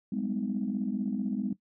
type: tone cluster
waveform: sine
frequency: 191.6 / 207.3 / 252 / 310.5 Hz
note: G3 / G#3 / B3 / D#4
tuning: -39 / -3 / +35 / -3 cents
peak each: -36 / -31 / -33 / -40 dBFS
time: 0.12-1.53 s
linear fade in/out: 5 ms
effects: noise-tail reverb RT60 0.1 s tail -18 dB re dry + tanh soft clip ceiling -19 dBFS

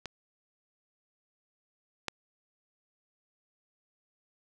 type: clicks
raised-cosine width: 0.2 ms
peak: -20 / -14 dBFS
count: 2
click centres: 0.057 / 2.083 s
effects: none

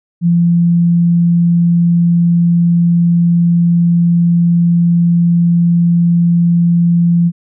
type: tone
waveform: sine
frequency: 171.3 Hz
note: F3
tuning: 33 cents flat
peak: -7 dBFS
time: 0.21-7.32 s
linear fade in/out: 50 ms
effects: none

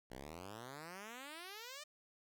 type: exponential sweep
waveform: 5% pulse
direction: up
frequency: 59.5 to 617 Hz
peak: -37 dBFS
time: 0.1-1.84 s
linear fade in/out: 10 ms
effects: none

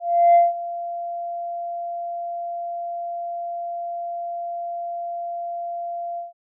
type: tone with ADSR envelope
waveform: sine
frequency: 690 Hz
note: F5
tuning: 21 cents flat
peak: -8 dBFS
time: 0-6.33 s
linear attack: 350 ms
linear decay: 180 ms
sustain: -18 dB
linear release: 150 ms
effects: tanh soft clip ceiling -7 dBFS

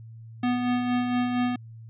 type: tone with tremolo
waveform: square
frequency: 246.4 Hz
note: B3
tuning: 4 cents flat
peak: -22 dBFS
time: 0.43-1.56 s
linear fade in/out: 5 ms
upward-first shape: sine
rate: 4.3 Hz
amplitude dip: 40%
effects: added 113 Hz sine -41 dBFS peak until 1.89 s + resampled to 8000 Hz

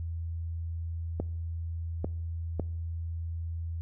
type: clicks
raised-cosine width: 2 ms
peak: -17 dBFS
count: 3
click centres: 1.2 / 2.045 / 2.597 s
effects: noise-tail reverb RT60 0.7 s tail -23 dB re dry + added 83 Hz sine -32 dBFS peak until 3.81 s

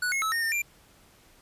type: tone with pitch steps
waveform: square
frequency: 1475 / 2170 / 1300 / 1842 / 1810 / 2375 Hz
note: F#6 / C#7 / E6 / A#6 / A6 / D7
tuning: -6 / -37 / -24 / -21 / +48 / +19 cents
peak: -26 dBFS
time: 0.02-0.62 s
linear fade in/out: 5 ms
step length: 100 ms
effects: pink hiss -58 dBFS RMS until 1.41 s + resampled to 32000 Hz

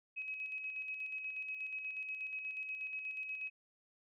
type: tone with tremolo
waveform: sine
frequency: 2549 Hz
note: D#7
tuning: 41 cents sharp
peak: -38 dBFS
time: 0.16-3.5 s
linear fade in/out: 20 ms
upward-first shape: square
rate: 8.3 Hz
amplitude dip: 40%
effects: none

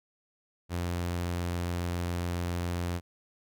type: tone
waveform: sawtooth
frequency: 87.31 Hz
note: F2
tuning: in tune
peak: -26 dBFS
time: 0.69-3.01 s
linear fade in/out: 50 ms
effects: none

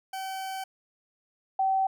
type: tone pair in turn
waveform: 40% pulse / sine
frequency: 766 / 768.7 Hz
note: G5 / G5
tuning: -40 / -34 cents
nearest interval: unison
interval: 6 cents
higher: second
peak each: -32 / -22 dBFS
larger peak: second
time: 0.13-0.64 / 1.59-1.87 s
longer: first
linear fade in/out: 5 ms
effects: none

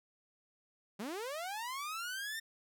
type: linear sweep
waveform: sawtooth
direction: up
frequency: 185 to 1830 Hz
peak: -35 dBFS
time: 0.99-2.4 s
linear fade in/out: 10 ms
effects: none

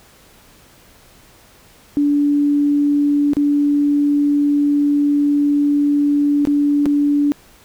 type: tone with dropouts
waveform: sine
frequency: 289.3 Hz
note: D4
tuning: 26 cents flat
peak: -12 dBFS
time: 1.97-7.32 s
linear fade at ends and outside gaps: 0 ms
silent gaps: 3.334-3.368 / 6.452-6.472 / 6.857-6.863 s
effects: pink hiss -48 dBFS RMS until 7.64 s

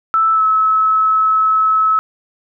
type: tone with pitch glide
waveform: sine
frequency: 1318.5 to 1295.1 Hz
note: E6 to E6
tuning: 0 to -31 cents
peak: -10 dBFS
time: 0.14-1.99 s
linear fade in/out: 0 ms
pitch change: -31 cents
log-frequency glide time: 0.33-0.42 s
effects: none

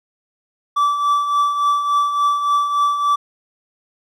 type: tone with tremolo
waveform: triangle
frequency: 1159 Hz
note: D6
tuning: 23 cents flat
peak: -10 dBFS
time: 0.76-3.16 s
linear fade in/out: 10 ms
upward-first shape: triangle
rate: 3.5 Hz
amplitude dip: 60%
effects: none

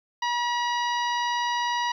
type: harmonic tone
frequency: 962 Hz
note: B5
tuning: 46 cents flat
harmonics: 1 / 2 / 3 / 4 / 5 / 6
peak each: -25 / -31 / -35 / -37 / -39 / -41 dBFS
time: 0.22-1.92 s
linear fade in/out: 5 ms
effects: 10-bit

